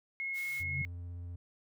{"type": "tone", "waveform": "sine", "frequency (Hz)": 2168, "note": "C#7", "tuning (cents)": -39, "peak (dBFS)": -34, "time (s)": [0.2, 0.85], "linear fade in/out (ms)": 0}
{"type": "high-pass noise", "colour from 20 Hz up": "white", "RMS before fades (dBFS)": -50, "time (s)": [0.33, 0.64], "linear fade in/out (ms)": 50, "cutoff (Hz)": 1100, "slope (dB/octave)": 48}
{"type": "tone with exponential growth", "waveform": "sine", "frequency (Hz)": 138.6, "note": "C#3", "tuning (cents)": 0, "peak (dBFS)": -32, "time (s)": [0.44, 0.82], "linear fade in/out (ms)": 5, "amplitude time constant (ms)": 81}
{"type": "tone with vibrato", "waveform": "triangle", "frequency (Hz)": 87.31, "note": "F2", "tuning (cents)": 0, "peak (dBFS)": -38, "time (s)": [0.6, 1.36], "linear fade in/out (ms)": 5, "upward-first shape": "square", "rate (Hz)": 16, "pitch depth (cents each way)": 11}
{"effects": []}